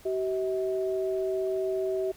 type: tone pair together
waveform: sine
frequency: 380.9 / 642.3 Hz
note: G4 / E5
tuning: -50 / -45 cents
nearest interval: major sixth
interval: 905 cents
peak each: -27 / -32 dBFS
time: 0.05-2.12 s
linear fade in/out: 10 ms
effects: pink hiss -54 dBFS RMS until 2.16 s